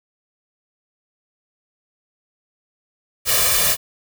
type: noise with comb filter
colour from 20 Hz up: white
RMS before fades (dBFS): -17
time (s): 3.25-3.77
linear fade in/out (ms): 50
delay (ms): 1.7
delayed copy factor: +0.9
effects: none